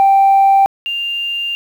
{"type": "tone pair in turn", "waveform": "sine", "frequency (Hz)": [784, 2794], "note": ["G5", "F7"], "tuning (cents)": [0, 0], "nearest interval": "octave + minor seventh", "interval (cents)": 2200, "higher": "second", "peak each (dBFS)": [-5, -17], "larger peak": "first", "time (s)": [[0, 0.66], [0.86, 1.55]], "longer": "second", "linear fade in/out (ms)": 0, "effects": ["tanh soft clip ceiling -4 dBFS", "7-bit"]}